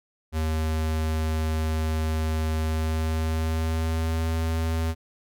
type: tone with pitch glide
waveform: square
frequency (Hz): 79 to 81.22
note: D#2 to E2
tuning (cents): +27 to -25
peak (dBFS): -24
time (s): 0.32-4.95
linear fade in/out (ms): 50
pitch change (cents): +48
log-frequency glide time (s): 2.61-4.26
effects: none